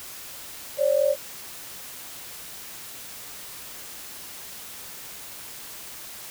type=tone pair together; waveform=sine; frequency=543 / 587.3 Hz; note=C#5 / D5; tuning=-36 / 0 cents; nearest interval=minor second; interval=136 cents; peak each=-21 dBFS; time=0.77-1.16 s; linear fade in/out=50 ms; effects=white hiss -40 dBFS RMS until 6.3 s